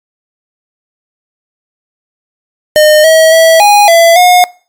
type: tone with pitch steps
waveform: square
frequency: 610 / 641 / 652 / 823 / 671 / 720 Hz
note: D#5 / E5 / E5 / G#5 / E5 / F#5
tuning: -34 / -49 / -19 / -16 / +31 / -47 cents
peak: -3 dBFS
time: 2.76-4.44 s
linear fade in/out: 0 ms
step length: 280 ms
effects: noise-tail reverb RT60 0.4 s tail -23 dB re dry + Opus 48 kbps